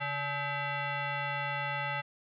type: tone with frequency modulation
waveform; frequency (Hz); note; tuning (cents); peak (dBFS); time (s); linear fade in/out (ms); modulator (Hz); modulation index
sine; 575; D5; -37; -31; 0-2.02; 20; 716; 3
effects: none